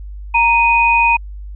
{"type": "tone pair together", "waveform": "sine", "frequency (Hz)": [932.3, 2489], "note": ["A#5", "D#7"], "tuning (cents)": [0, 0], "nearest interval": "octave + perfect fourth", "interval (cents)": 1700, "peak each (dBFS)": -12, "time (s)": [0.34, 1.17], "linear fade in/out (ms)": 10, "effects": ["added 50 Hz sine -27 dBFS peak until 1.55 s"]}